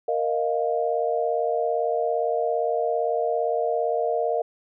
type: chord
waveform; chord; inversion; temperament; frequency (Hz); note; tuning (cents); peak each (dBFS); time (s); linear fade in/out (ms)
sine; Bb suspended fourth; none; just; 466.2 / 621.6 / 699.2; Bb4 / Eb5 / F5; 0 / -2 / +2; -25 / -26 / -26; 0.08-4.42; 5
effects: none